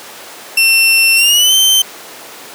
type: tone with pitch glide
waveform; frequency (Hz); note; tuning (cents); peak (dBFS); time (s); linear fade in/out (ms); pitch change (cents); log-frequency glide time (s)
sawtooth; 2700 to 3101; E7 to G7; +41 to -19; -4; 0.57-1.82; 5; +240; 1.16-1.54
effects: pink hiss -31 dBFS RMS until 2.54 s + high-pass 400 Hz 12 dB/octave